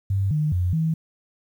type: tone with pitch steps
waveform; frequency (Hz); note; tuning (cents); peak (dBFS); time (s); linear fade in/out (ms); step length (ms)
sine; 97.7 / 152 / 89.8 / 160.8; G2 / D#3 / F2 / E3; -5 / -40 / +49 / -43; -19; 0.1-0.94; 5; 210
effects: 9-bit